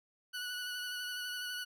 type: tone with vibrato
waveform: 20% pulse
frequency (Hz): 1476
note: F#6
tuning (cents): -5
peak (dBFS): -33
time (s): 0.33-1.65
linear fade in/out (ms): 20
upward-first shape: sine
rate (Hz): 12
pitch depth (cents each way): 20
effects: none